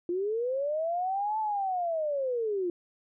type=linear two-way sweep; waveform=sine; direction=up then down; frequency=340 to 880 to 340 Hz; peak=-27 dBFS; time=0.09-2.7 s; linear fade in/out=2 ms; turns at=1.39 s; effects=none